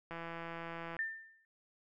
click train, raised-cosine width 0.5 ms, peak -29 dBFS, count 144, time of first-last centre 0.11-0.966 s, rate 167 Hz
sine tone with exponential decay, 1793 Hz, A6, 32 cents sharp, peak -31 dBFS, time 0.99-1.45 s, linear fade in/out 1 ms, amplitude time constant 99 ms
effects none

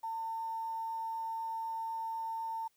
sine tone with quantisation, 902 Hz, A5, 43 cents sharp, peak -35 dBFS, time 0.03-2.68 s, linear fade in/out 10 ms, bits 10, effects white hiss -74 dBFS RMS until 2.76 s

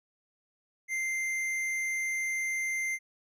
sine tone with tanh clipping, 2089 Hz, C7, 3 cents flat, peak -31 dBFS, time 0.88-2.99 s, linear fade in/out 50 ms, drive 12 dB, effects none

